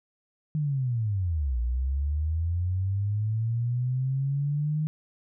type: linear two-way sweep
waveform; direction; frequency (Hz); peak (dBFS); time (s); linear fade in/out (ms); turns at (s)
sine; down then up; 155.56 to 58 to 155.56; -24; 0.55-4.87; 0; 1.59
effects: none